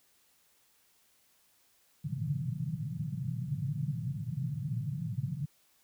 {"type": "band-pass noise", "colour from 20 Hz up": "pink", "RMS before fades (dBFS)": -35, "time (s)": [2.04, 5.46], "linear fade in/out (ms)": 10, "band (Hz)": [120, 160], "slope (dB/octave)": 48, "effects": ["white hiss -68 dBFS RMS until 5.83 s"]}